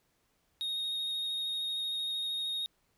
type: tone with vibrato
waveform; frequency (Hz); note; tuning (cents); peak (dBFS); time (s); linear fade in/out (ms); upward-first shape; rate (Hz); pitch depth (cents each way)
triangle; 3729; A#7; 0; -31; 0.61-2.66; 0; square; 13; 11
effects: pink hiss -74 dBFS RMS until 2.97 s